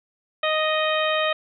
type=harmonic tone; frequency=622.3 Hz; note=D#5; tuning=in tune; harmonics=1 / 2 / 3 / 4 / 5 / 6; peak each=-23 / -26 / -28 / -29 / -30 / -31 dBFS; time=0.43-1.33 s; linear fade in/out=5 ms; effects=none